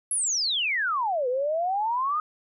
sine exponential two-way sweep, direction down then up, 11210 to 485.2 to 1262 Hz, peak -23 dBFS, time 0.11-2.2 s, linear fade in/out 2 ms, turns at 1.28 s, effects none

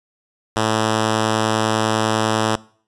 5% pulse tone, 110 Hz, A2, in tune, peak -5 dBFS, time 0.56-2.56 s, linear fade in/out 5 ms, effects noise-tail reverb RT60 0.5 s tail -22 dB re dry + resampled to 22050 Hz

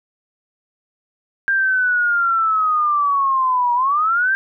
sine linear two-way sweep, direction down then up, 1598 to 953 to 1598 Hz, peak -14 dBFS, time 1.48-4.35 s, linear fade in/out 0 ms, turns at 3.74 s, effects none

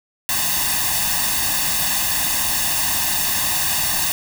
white noise with comb filter, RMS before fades -20 dBFS, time 0.29-4.12 s, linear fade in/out 0 ms, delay 1.1 ms, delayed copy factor +0.85, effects none

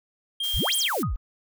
triangle tone, 3208 Hz, G7, 39 cents sharp, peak -24 dBFS, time 0.4-0.88 s, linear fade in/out 5 ms
blue noise, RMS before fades -35 dBFS, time 0.43-1.03 s, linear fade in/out 10 ms
sine exponential two-way sweep, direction up then down, 34.26 to 11940 to 34.26 Hz, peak -24 dBFS, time 0.54-1.16 s, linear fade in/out 0 ms, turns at 0.76 s
sine tone with exponential decay, 1244 Hz, D#6, 1 cent flat, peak -25 dBFS, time 1.03-1.17 s, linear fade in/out 1 ms, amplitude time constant 30 ms
effects none

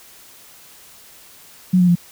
sine tone with pitch steps, 183.2 / 178.6 / 174.12 Hz, F#3 / F3 / F3, -17 / +39 / -5 cents, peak -10 dBFS, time 1.73-1.955 s, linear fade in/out 10 ms, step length 75 ms, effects white hiss -45 dBFS RMS until 2.11 s

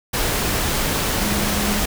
sine tone in noise, 206.1 Hz, G#3, 13 cents flat, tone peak -24 dBFS, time 1.21-1.81 s, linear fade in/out 10 ms, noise pink, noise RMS -21 dBFS, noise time 0.13-1.86 s, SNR -6 dB, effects none

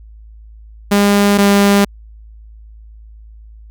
sawtooth tone pair in turn, 202.6 / 201 Hz, G#3 / G3, -43 / +44 cents, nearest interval unison, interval 13 cents, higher first, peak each -5 / -4 dBFS, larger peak second, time 0.91-1.38 / 1.38-1.85 s, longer neither, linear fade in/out 10 ms, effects added 54 Hz sine -35 dBFS peak until 3.7 s

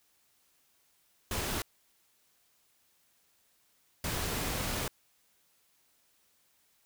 pink noise bursts at uneven times, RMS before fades -34 dBFS, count 2, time 1.31-1.62 / 4.04-4.88 s, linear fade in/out 2 ms, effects white hiss -70 dBFS RMS until 6.85 s

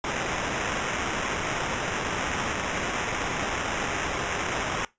violet noise with sample-and-hold, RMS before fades -29 dBFS, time 0.04-4.85 s, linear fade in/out 2 ms, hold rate 4410 Hz, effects noise-tail reverb RT60 0.2 s tail -21 dB re dry + resampled to 16000 Hz

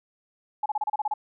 sine tone bursts, 846 Hz, G#5, 32 cents sharp, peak -23 dBFS, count 9, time 0.63-1.139 s, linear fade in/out 5 ms, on 29 ms, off 31 ms, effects none

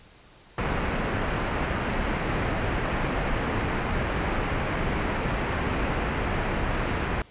pink low-pass noise, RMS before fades -27 dBFS, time 0.58-7.22 s, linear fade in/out 2 ms, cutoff 2500 Hz, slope 24 dB/octave, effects pink hiss -53 dBFS RMS until 7.3 s + resampled to 8000 Hz

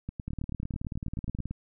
two click trains, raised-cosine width 5 ms, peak -22 / -22 dBFS, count 24 / 13, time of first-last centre 0.28-1.51 / 0.09-1.389 s, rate 18.7 / 9.24 Hz, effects none

